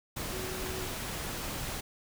sine tone in noise, 371.9 Hz, F#4, 9 cents sharp, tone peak -40 dBFS, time 0.32-0.86 s, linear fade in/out 10 ms, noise pink, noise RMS -37 dBFS, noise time 0.16-1.81 s, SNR -6 dB, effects none

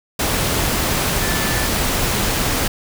sine tone in noise, 1750 Hz, A6, 10 cents flat, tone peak -27 dBFS, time 1.21-1.67 s, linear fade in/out 5 ms, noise pink, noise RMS -19 dBFS, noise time 0.19-2.68 s, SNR -11 dB, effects none

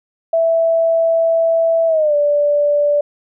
sine tone with pitch glide, 659.3 to 584 Hz, E5 to D5, 0 to -10 cents, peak -11 dBFS, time 0.33-3.01 s, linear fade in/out 5 ms, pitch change -210 cents, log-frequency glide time 1.87-2.15 s, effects none

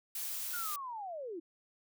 blue noise, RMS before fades -39 dBFS, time 0.15-0.76 s, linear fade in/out 5 ms
sine linear sweep, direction down, 1460 to 311.1 Hz, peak -39 dBFS, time 0.53-1.4 s, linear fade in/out 10 ms
effects none

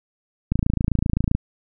click train, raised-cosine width 5 ms, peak -7 dBFS, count 24, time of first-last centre 0.52-1.35 s, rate 27.7 Hz, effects none

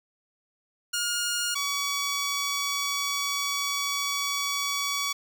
10% pulse tone pair in turn, 1424 / 1132.9 Hz, F6 / C#6, +33 / +37 cents, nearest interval major third, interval 396 cents, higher first, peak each -18 dBFS, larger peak neither, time 0.93-1.55 / 1.55-5.13 s, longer second, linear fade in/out 10 ms, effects none

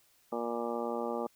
harmonic tone, 117.9 Hz, A#2, 20 cents sharp, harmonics 2 / 3 / 4 / 5 / 6 / 7 / 8 / 9 / 10, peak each -39 / -40 / -37 / -39 / -46 / -40 / -47 / -52 / -43 dBFS, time 0.32-1.27 s, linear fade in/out 5 ms, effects white hiss -67 dBFS RMS until 1.35 s

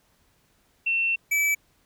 sine / square tone pair in turn, 2700 / 2304 Hz, E7 / D7, +41 / -34 cents, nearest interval minor third, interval 275 cents, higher first, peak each -21 dBFS, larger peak neither, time 0.86-1.16 / 1.31-1.55 s, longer first, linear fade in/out 10 ms, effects pink hiss -65 dBFS RMS until 1.85 s

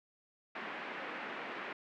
white band-pass noise, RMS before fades -43 dBFS, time 0.55-1.73 s, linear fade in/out 5 ms, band 200 to 2300 Hz, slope 24 dB/octave, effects none

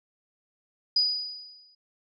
sine tone with exponential decay, 4935 Hz, D#8, 15 cents flat, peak -18 dBFS, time 0.96-1.75 s, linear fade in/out 5 ms, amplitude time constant 170 ms, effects none

